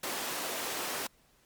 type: high-pass noise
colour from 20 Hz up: pink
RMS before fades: -36 dBFS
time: 0.03-1.07 s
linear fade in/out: 5 ms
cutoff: 380 Hz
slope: 12 dB/octave
effects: pink hiss -66 dBFS RMS until 1.45 s + Opus 48 kbps